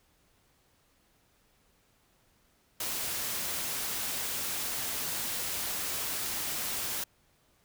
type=noise; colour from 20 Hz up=white; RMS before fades=-34 dBFS; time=2.8-7.04 s; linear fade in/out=5 ms; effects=pink hiss -68 dBFS RMS until 7.64 s